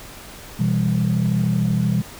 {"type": "chord", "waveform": "sine", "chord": "E minor", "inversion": "second", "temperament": "just", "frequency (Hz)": [123.61, 164.81, 197.78], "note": ["B2", "E3", "G3"], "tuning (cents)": [2, 0, 16], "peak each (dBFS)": -20, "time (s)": [0.59, 2.02], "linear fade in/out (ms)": 10, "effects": ["tanh soft clip ceiling -10 dBFS", "pink hiss -39 dBFS RMS until 2.19 s"]}